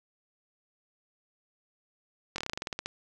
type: slowing click train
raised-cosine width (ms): 0.2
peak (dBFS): -16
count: 13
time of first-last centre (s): 2.36-2.86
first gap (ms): 22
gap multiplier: 1.11
effects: none